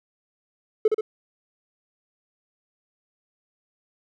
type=tone with echo; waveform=triangle; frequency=433.4 Hz; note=A4; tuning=26 cents flat; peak=-10 dBFS; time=0.85-0.88 s; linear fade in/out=5 ms; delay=65 ms; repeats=2; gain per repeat=-5 dB; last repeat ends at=1.01 s; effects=tanh soft clip ceiling -11 dBFS